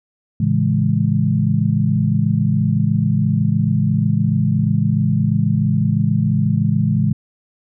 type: chord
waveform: sine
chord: A major seventh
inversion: none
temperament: equal with one note detuned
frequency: 110.77 / 138.59 / 164.81 / 207.7 Hz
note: A2 / C#3 / E3 / G#3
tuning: +12 / 0 / 0 / 0 cents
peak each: -19 dBFS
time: 0.4-7.13 s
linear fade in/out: 5 ms
effects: none